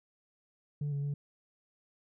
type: tone with pitch steps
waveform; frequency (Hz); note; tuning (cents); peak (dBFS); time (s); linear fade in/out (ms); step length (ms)
sine; 146 / 141.6 / 143.5; D3 / C#3 / D3; -10 / +37 / -40; -29; 0.81-1.14; 5; 110
effects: tanh soft clip ceiling -30 dBFS